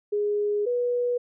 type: tone pair in turn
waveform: sine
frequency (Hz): 414.1 / 487.4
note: G#4 / B4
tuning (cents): -5 / -23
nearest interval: minor third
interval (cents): 282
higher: second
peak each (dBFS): -22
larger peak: neither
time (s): 0.12-0.66 / 0.66-1.18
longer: first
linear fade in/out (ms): 10
effects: none